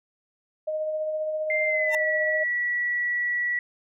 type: tone with tremolo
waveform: sine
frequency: 620 Hz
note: D#5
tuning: 6 cents flat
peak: -24 dBFS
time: 0.67-2.44 s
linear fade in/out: 10 ms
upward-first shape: sine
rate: 15 Hz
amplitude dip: 30%
type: tone with pitch glide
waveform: sine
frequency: 2093 to 1941.6 Hz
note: C7 to B6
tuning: 0 to -30 cents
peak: -23 dBFS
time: 1.5-3.59 s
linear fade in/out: 2 ms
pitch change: -130 cents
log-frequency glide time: 1.66-2.04 s
type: tone with exponential growth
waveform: 20% pulse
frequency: 907 Hz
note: A#5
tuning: 48 cents flat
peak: -21 dBFS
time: 1.86-1.95 s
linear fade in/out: 1 ms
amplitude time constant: 18 ms
effects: none